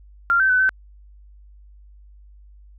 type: tone with pitch steps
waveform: sine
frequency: 1388 / 1545 / 1505 / 1532 Hz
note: F6 / G6 / F#6 / G6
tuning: -11 / -26 / +29 / -40 cents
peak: -14 dBFS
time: 0.3-0.692 s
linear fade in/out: 0 ms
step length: 98 ms
effects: added 50 Hz sine -44 dBFS peak until 2.78 s